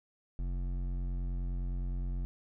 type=tone with hard clipping; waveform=sine; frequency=44.8 Hz; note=F1; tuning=45 cents sharp; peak=-34 dBFS; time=0.39-2.25 s; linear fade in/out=0 ms; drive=11 dB; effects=none